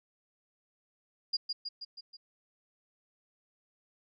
sine tone with echo, 4841 Hz, D#8, 48 cents flat, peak -27 dBFS, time 1.33-1.37 s, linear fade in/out 10 ms, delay 160 ms, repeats 5, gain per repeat -4 dB, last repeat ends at 2.17 s, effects none

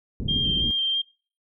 pink low-pass noise, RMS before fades -29 dBFS, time 0.2-0.71 s, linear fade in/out 0 ms, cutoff 320 Hz, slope 24 dB/octave
sine tone with vibrato, 3182 Hz, G7, 25 cents sharp, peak -21 dBFS, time 0.28-1.02 s, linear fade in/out 10 ms, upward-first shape square, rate 3 Hz, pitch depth 11 cents each way
effects noise-tail reverb RT60 0.4 s tail -24 dB re dry

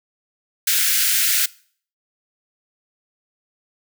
white high-pass noise, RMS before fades -18 dBFS, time 0.67-1.46 s, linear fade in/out 5 ms, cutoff 1400 Hz, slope 96 dB/octave, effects noise-tail reverb RT60 0.5 s tail -22 dB re dry

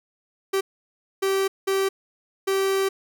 45% pulse tone bursts at uneven times, 387.7 Hz, G4, 19 cents flat, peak -20 dBFS, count 4, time 0.53-0.61 / 1.22-1.48 / 1.67-1.89 / 2.47-2.89 s, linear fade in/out 10 ms, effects none

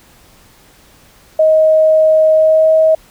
sine tone with pitch glide, 629 to 635.6 Hz, D#5 to D#5, +19 to +37 cents, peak -6 dBFS, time 1.39-2.95 s, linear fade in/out 5 ms, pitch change +18 cents, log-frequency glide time 2.36-2.72 s, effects pink hiss -46 dBFS RMS until 3.1 s

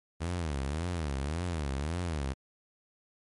sawtooth tone with vibrato, 77.4 Hz, D#2, 9 cents flat, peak -27 dBFS, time 0.2-2.34 s, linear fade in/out 20 ms, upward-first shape sine, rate 1.8 Hz, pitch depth 250 cents each way, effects MP3 48 kbps

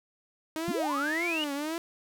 sawtooth tone with vibrato, 311.1 Hz, D#4, in tune, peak -27 dBFS, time 0.56-1.78 s, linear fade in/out 0 ms, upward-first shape triangle, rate 1.8 Hz, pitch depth 210 cents each way
sine linear sweep, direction up, 149.5 to 2960 Hz, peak -29 dBFS, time 0.68-1.44 s, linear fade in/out 0 ms
effects none

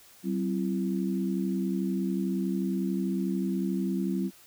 sine tone cluster, 190.8 / 261.9 / 335.6 Hz, G3 / C4 / E4, -47 / +2 / +31 cents, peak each -28 / -33 / -33 dBFS, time 0.23-4.31 s, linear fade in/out 50 ms, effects white hiss -55 dBFS RMS until 4.46 s

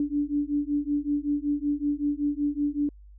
sine beating tone pair, 288.1 / 293.4 Hz, D4 / D4, -33 / -2 cents, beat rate 5.3 Hz, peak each -27 dBFS, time 0-2.89 s, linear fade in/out 2 ms, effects added 50 Hz sine -46 dBFS peak until 3.18 s

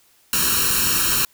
white noise with comb filter, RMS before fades -19 dBFS, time 0.33-1.25 s, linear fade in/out 2 ms, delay 0.72 ms, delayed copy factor +1, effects white hiss -57 dBFS RMS until 1.33 s

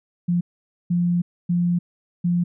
sine tone bursts at uneven times, 174.61 Hz, F3, in tune, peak -17 dBFS, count 4, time 0.28-0.41 / 0.9-1.22 / 1.49-1.79 / 2.24-2.44 s, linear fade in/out 10 ms, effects none

